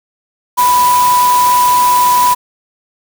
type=tone in noise; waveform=sine; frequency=988 Hz; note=B5; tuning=in tune; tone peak=-7 dBFS; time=0.57-2.35 s; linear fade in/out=20 ms; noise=white; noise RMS=-19 dBFS; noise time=0.57-2.35 s; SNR=+9 dB; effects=none